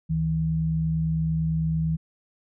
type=tone pair together; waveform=sine; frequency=71.11 / 160 Hz; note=C#2 / D#3; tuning=+45 / +49 cents; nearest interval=octave + major second; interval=1404 cents; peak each=-31 / -22 dBFS; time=0.09-1.97 s; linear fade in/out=20 ms; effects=none